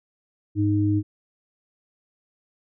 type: tone pair together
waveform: sine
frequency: 103.32 / 309.6 Hz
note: G#2 / D#4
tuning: -8 / -9 cents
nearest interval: octave + perfect fifth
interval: 1899 cents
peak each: -21 dBFS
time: 0.55-1.03 s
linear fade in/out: 50 ms
effects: none